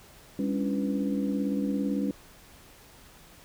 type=tone cluster; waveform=sine; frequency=201.5 / 277.6 / 295.2 / 335.9 / 494.8 Hz; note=G3 / C#4 / D4 / E4 / B4; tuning=+48 / +3 / +9 / +33 / +3 cents; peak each=-29 / -29 / -38 / -38 / -38 dBFS; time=0.39-2.11 s; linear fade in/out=2 ms; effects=pink hiss -53 dBFS RMS until 3.44 s